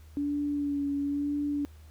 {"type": "tone with vibrato", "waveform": "sine", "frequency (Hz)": 286.5, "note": "D4", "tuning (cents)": -43, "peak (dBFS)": -27, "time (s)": [0.17, 1.65], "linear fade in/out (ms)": 0, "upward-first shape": "sine", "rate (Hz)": 1, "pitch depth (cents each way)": 23, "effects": ["added 77 Hz sine -48 dBFS peak until 1.9 s", "pink hiss -62 dBFS RMS until 1.9 s"]}